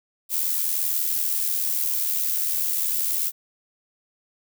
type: noise with amplitude modulation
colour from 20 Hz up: violet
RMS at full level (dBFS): -22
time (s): 0.29-3.32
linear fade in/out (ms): 50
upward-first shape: sine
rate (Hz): 80.3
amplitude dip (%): 50
effects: none